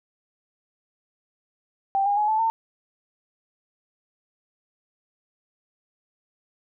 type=tone with pitch steps; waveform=sine; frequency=784 / 812.1 / 841.2 / 871.4 / 902.7 Hz; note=G5 / G#5 / G#5 / A5 / A5; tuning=0 / -39 / +22 / -17 / +44 cents; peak=-19 dBFS; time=1.95-2.5 s; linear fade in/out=0 ms; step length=110 ms; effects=none